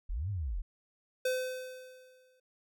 sine linear two-way sweep, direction up then down, 31.29 to 106 to 31.29 Hz, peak -32 dBFS, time 0.09-0.62 s, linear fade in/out 10 ms, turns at 0.3 s
square tone with exponential decay, 511 Hz, C5, 41 cents flat, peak -28 dBFS, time 1.25-2.4 s, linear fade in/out 5 ms, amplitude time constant 250 ms
effects none

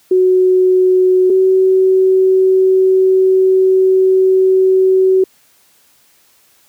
sine tone pair in turn, 370 / 377.1 Hz, F#4 / F#4, 0 / +33 cents, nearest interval unison, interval 33 cents, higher second, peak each -7 dBFS, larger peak neither, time 0.11-1.3 / 1.3-5.24 s, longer second, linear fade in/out 5 ms, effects white hiss -52 dBFS RMS until 6.68 s + high-pass 80 Hz 12 dB/octave

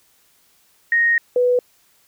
sine tone pair in turn, 1864.7 / 493.9 Hz, A#6 / B4, 0 / 0 cents, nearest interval octave + major seventh, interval 2300 cents, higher first, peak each -13 dBFS, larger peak neither, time 0.92-1.18 / 1.36-1.59 s, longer first, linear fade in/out 2 ms, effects white hiss -58 dBFS RMS until 2.07 s

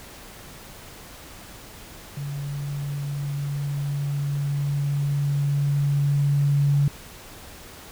sine tone with level ramp, 142.4 Hz, C#3, 47 cents sharp, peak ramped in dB -28 to -16 dBFS, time 2.17-6.88 s, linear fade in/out 2 ms, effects pink hiss -43 dBFS RMS until 7.91 s

